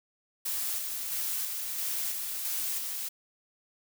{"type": "noise with tremolo", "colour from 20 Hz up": "blue", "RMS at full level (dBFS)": -32, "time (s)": [0.45, 3.09], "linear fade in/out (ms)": 10, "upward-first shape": "square", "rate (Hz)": 1.5, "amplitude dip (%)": 30, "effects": []}